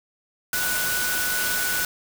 sine tone in noise, 1480 Hz, F#6, in tune, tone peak -26 dBFS, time 0.53-1.85 s, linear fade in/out 2 ms, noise white, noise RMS -26 dBFS, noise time 0.53-1.85 s, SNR -3 dB, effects none

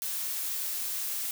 blue noise, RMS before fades -33 dBFS, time 0.02-1.31 s, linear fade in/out 0 ms, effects none

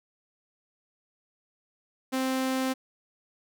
sawtooth tone, 261.6 Hz, C4, in tune, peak -22 dBFS, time 2.12-2.74 s, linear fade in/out 20 ms, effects none

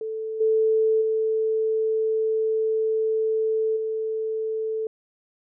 sine tone with level steps, 440 Hz, A4, in tune, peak -27 / -17 / -20 / -24 dBFS, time 0.01-4.87 s, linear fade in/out 2 ms, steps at 0.4 / 1.01 / 3.76 s, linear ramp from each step 10 ms, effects none

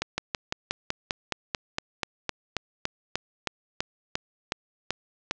slowing click train, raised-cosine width 0.2 ms, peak -9 dBFS, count 21, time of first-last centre 0.02-5.311 s, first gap 160 ms, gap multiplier 1.05, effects low-pass 7000 Hz 12 dB/octave

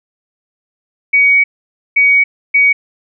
sine tone bursts at uneven times, 2251 Hz, C#7, 26 cents sharp, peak -6 dBFS, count 3, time 1.13-1.44 / 1.96-2.24 / 2.54-2.73 s, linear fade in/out 10 ms, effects none

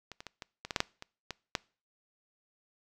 clicks, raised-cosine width 0.2 ms, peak -26 / -26 / -24 / -24 / -22 / -16 / -10 / -8 / -25 / -19 / -11 dBFS, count 11, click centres 0.117 / 0.205 / 0.267 / 0.422 / 0.65 / 0.708 / 0.762 / 0.804 / 1.024 / 1.307 / 1.552 s, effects noise-tail reverb RT60 0.4 s tail -24 dB re dry

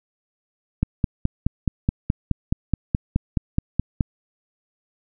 click train, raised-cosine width 5 ms, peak -6 dBFS, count 16, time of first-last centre 0.83-4.008 s, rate 4.72 Hz, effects none

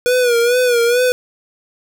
square tone with vibrato, 484.7 Hz, B4, 32 cents flat, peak -12 dBFS, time 0.06-1.12 s, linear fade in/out 0 ms, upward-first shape sine, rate 2.3 Hz, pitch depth 68 cents each way, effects none

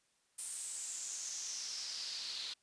pink noise with band-pass filter sweep, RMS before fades -43 dBFS, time 0.38-2.54 s, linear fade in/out 10 ms, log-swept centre 9100 to 4000 Hz, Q 4.9, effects white hiss -75 dBFS RMS until 2.62 s + resampled to 22050 Hz

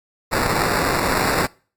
blue noise with sample-and-hold, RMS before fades -20 dBFS, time 0.31-1.47 s, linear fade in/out 20 ms, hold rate 3150 Hz, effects noise-tail reverb RT60 0.4 s tail -24 dB re dry + AAC 64 kbps

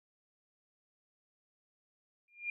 sine tone with exponential growth, 2406 Hz, D7, 41 cents sharp, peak -31 dBFS, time 2.28-2.5 s, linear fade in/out 2 ms, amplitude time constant 46 ms, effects none

